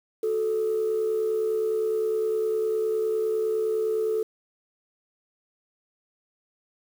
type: tone pair together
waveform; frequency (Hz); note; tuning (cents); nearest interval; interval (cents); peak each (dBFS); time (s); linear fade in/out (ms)
sine; 367.7 / 437.5; F#4 / A4; -11 / -10; minor third; 301; -30 / -22; 0.23-4.23; 5
effects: tanh soft clip ceiling -18 dBFS + 8-bit